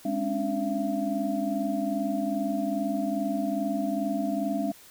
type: tone cluster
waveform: sine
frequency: 206.2 / 268.5 / 290.9 / 675 Hz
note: G#3 / C4 / D4 / E5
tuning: -12 / +45 / -16 / +41 cents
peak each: -31 dBFS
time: 0.05-4.72 s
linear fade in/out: 5 ms
effects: white hiss -52 dBFS RMS until 4.9 s